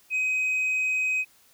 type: tone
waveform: sine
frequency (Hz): 2522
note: D#7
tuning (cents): +23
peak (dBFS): -20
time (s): 0.1-1.25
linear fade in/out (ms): 50
effects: tanh soft clip ceiling -22 dBFS + white hiss -59 dBFS RMS until 1.53 s